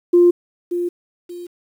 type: tone with echo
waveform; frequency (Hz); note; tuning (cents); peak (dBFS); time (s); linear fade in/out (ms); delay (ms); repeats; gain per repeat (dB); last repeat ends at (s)
sine; 350.2; F4; +5; -7; 0.13-0.31; 10; 580; 2; -11; 1.47
effects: tanh soft clip ceiling -3 dBFS + 8-bit